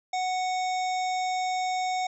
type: harmonic tone with a mistuned harmonic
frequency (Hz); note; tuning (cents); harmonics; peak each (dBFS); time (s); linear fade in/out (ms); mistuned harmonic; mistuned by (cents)
740; F#5; 0; 1 / 3 / 5 / 7 / 9 / 10; -26 / -36 / -40 / -43 / -45 / -46; 0.13-2.07; 5; 7; +76
effects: none